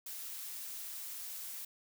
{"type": "noise", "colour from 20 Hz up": "blue", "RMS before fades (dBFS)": -44, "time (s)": [0.06, 1.65], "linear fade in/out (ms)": 5, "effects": []}